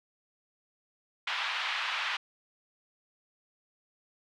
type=band-pass noise; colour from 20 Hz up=white; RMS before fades=-33 dBFS; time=1.27-2.17 s; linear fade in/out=5 ms; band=890 to 3300 Hz; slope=24 dB/octave; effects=none